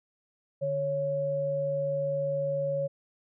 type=tone pair together; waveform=sine; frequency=147.56 / 554.4 Hz; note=D3 / C#5; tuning=+9 / 0 cents; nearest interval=octave + major seventh; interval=2291 cents; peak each=-35 / -27 dBFS; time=0.61-2.88 s; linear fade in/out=20 ms; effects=none